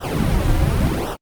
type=noise with flanger; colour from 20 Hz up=brown; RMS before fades=-18 dBFS; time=0-1.17 s; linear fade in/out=50 ms; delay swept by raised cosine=0.44 to 4.74 ms; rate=0.91 Hz; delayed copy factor=-0.85; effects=Opus 48 kbps